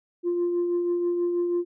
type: tone with tremolo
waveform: sine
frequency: 349.2 Hz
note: F4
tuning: in tune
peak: -19 dBFS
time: 0.23-1.65 s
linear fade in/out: 50 ms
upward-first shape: triangle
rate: 6.2 Hz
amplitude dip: 40%
effects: tanh soft clip ceiling -19 dBFS